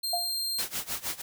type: tone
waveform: sawtooth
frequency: 4186 Hz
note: C8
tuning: in tune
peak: -26 dBFS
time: 0.03-0.62 s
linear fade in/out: 10 ms
type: tone with exponential decay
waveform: sine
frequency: 698.5 Hz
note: F5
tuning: in tune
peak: -24 dBFS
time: 0.13-0.34 s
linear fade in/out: 5 ms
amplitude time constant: 44 ms
type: noise with tremolo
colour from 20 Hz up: white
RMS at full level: -31 dBFS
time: 0.58-1.22 s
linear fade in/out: 10 ms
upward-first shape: sine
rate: 6.4 Hz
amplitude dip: 90%
effects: none